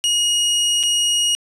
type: tone with dropouts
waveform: sawtooth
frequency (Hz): 2880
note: F#7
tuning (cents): -47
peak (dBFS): -12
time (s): 0.04-1.35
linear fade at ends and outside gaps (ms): 0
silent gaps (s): 0.83-0.835
effects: resampled to 24000 Hz + 8-bit